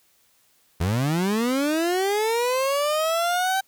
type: linear sweep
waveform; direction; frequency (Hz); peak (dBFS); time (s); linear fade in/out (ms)
30% pulse; up; 78.8 to 778; -18; 0.8-3.61; 10
effects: white hiss -62 dBFS RMS until 3.67 s